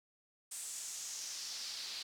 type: noise with band-pass filter sweep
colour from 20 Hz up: pink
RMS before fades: -44 dBFS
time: 0.51-2.03 s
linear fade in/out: 10 ms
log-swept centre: 8400 to 4200 Hz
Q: 2.9
effects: none